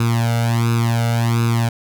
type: tone with flanger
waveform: sawtooth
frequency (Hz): 116.54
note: A#2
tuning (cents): 0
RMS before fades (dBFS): -17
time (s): 0-1.69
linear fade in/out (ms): 5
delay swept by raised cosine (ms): 0.78 to 1.41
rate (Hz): 1.4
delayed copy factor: +0.95
effects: none